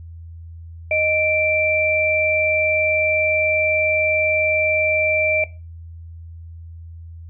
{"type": "tone pair together", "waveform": "sine", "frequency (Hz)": [621.6, 2349], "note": ["D#5", "D7"], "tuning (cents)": [-2, 0], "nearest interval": "octave + major seventh", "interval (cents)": 2302, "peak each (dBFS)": -19, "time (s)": [0.91, 5.44], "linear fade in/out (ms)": 2, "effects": ["noise-tail reverb RT60 0.3 s tail -18 dB re dry", "added 83 Hz sine -34 dBFS peak until 7.29 s"]}